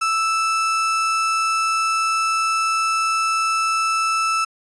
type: tone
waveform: 35% pulse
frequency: 1318.5 Hz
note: E6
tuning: in tune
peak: -16 dBFS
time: 0.01-4.45 s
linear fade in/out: 10 ms
effects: resampled to 22050 Hz